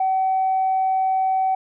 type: tone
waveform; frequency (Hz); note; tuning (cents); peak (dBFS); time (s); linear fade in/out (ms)
sine; 760; F#5; +46; -16; 0-1.55; 5
effects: tanh soft clip ceiling -13 dBFS